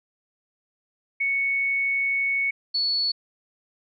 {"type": "tone pair in turn", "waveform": "sine", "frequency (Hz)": [2217, 4420], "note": ["C#7", "C#8"], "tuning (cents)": [0, -6], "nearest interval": "octave", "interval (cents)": 1194, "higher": "second", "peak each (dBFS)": -21, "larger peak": "neither", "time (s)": [[1.2, 2.51], [2.74, 3.12]], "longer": "first", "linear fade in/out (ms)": 10, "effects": []}